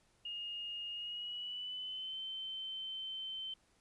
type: tone with pitch glide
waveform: sine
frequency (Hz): 2847 to 3087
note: F7 to G7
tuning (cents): +33 to -27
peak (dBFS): -40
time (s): 0.25-3.54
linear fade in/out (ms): 5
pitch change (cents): +140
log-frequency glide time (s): 0.92-2.19
effects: pink hiss -72 dBFS RMS until 3.8 s + resampled to 24000 Hz

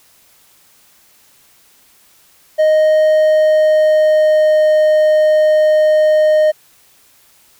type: tone with pitch glide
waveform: triangle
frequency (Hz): 621 to 616.4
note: D#5 to D#5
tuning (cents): -3 to -16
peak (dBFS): -6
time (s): 2.58-6.52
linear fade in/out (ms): 20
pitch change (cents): -13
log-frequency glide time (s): 3.03-4.69
effects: white hiss -50 dBFS RMS until 7.59 s

